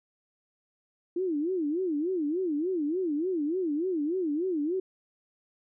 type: tone with vibrato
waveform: sine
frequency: 330.9 Hz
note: E4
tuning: 7 cents sharp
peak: -26 dBFS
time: 1.16-4.8 s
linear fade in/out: 5 ms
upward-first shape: sine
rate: 3.4 Hz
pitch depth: 240 cents each way
effects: none